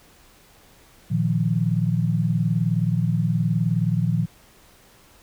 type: chord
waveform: sine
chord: Bb suspended fourth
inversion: none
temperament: equal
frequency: 116.54 / 155.56 / 174.61 Hz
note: Bb2 / Eb3 / F3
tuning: 0 / 0 / 0 cents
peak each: -23 dBFS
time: 1.1-4.26 s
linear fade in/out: 20 ms
effects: pink hiss -53 dBFS RMS until 5.22 s